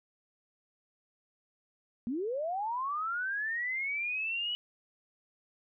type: linear sweep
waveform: sine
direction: up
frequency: 220 to 2960 Hz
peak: -31 dBFS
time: 2.07-4.55 s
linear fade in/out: 0 ms
effects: none